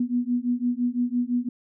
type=beating tone pair; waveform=sine; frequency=241.3 / 247.2 Hz; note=B3 / B3; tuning=-40 / +2 cents; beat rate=5.9 Hz; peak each=-25 dBFS; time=0-1.49 s; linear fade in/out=5 ms; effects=none